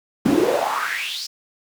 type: noise with high-pass filter sweep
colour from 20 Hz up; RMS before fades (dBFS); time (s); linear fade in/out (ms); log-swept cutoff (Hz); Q
brown; -21; 0.25-1.27; 10; 220 to 5300; 5.9
effects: none